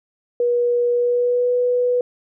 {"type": "tone with pitch glide", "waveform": "sine", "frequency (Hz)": [482.4, 492.5], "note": ["B4", "B4"], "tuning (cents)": [-41, -5], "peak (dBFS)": -15, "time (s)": [0.4, 2.01], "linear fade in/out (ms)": 2, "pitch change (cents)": 36, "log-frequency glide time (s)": [0.91, 1.52], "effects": []}